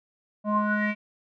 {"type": "tone with low-pass filter sweep", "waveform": "square", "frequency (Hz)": 209.7, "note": "G#3", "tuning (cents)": 17, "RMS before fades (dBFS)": -25, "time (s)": [0.44, 0.95], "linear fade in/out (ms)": 50, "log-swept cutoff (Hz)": [810, 2400], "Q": 9.2, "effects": []}